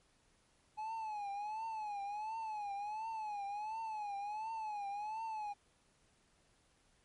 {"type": "tone with vibrato", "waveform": "triangle", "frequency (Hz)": 848, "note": "G#5", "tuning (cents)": 36, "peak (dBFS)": -37, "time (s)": [0.77, 5.54], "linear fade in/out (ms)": 20, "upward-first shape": "triangle", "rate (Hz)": 1.4, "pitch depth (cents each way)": 120, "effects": ["pink hiss -72 dBFS RMS until 7.04 s", "MP3 48 kbps"]}